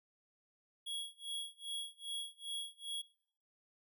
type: tone with tremolo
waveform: square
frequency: 3327 Hz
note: G#7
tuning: 2 cents sharp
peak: -38 dBFS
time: 0.86-3.02 s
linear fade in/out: 10 ms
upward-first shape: sine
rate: 2.5 Hz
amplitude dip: 95%
effects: noise-tail reverb RT60 0.6 s tail -21 dB re dry